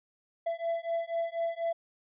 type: beating tone pair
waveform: triangle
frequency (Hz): 668 / 672.1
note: E5 / E5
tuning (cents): +23 / +33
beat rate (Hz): 4.1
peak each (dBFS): -31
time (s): 0.46-1.73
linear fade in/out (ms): 10
effects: resampled to 8000 Hz